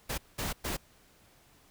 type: noise bursts at uneven times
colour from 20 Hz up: pink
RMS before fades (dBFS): -34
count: 3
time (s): 0.09-0.18 / 0.38-0.53 / 0.64-0.77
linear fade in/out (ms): 10
effects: pink hiss -62 dBFS RMS until 1.7 s